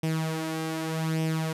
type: tone with flanger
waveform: sawtooth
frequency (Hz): 160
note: D#3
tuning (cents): +49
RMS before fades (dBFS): -29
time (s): 0.03-1.53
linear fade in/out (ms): 5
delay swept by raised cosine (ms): 0.35 to 3.75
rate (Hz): 0.84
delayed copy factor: +0.6
effects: resampled to 32000 Hz